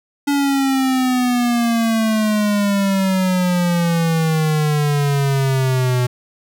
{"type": "exponential sweep", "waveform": "square", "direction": "down", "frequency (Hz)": [286.3, 123.47], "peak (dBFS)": -15, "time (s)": [0.27, 6.07], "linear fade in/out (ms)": 10, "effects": []}